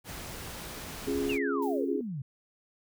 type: noise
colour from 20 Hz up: pink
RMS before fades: -41 dBFS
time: 0.04-1.39 s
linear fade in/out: 50 ms
type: chord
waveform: sine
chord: Db major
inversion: none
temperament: equal with one note detuned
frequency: 273.5 / 349.2 / 415.3 Hz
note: Db4 / F4 / Ab4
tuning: -23 / 0 / 0 cents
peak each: -31 / -35 / -31 dBFS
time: 1.07-2.01 s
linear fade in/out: 5 ms
type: exponential sweep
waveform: sine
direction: down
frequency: 2925 to 125.6 Hz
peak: -33 dBFS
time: 1.29-2.22 s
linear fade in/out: 5 ms
type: noise with exponential decay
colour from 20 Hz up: violet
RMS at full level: -46 dBFS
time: 1.62-2.08 s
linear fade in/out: 5 ms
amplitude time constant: 99 ms
effects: none